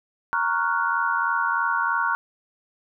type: chord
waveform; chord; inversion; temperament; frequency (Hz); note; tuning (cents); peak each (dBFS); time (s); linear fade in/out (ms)
sine; Gb major seventh; first; equal; 932.3 / 1108.7 / 1396.9 / 1480; Bb5 / Db6 / F6 / Gb6; 0 / 0 / 0 / 0; -26; 0.33-2.15; 0
effects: none